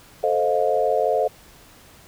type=chord; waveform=sine; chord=F dominant seventh; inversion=first; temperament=equal with one note detuned; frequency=440 / 523.3 / 622.3 / 708.2 Hz; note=A4 / C5 / Eb5 / F5; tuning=0 / 0 / 0 / +24 cents; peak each=-23 dBFS; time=0.23-1.28 s; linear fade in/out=10 ms; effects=pink hiss -49 dBFS RMS until 2.07 s